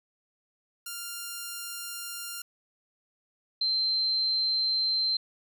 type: tone pair in turn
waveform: 5% pulse / sine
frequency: 1396.9 / 4119 Hz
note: F6 / C8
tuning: 0 / -28 cents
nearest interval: octave + perfect fifth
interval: 1872 cents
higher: second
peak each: -24 dBFS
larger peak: neither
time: 0.86-2.42 / 3.61-5.17 s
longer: neither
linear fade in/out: 5 ms
effects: none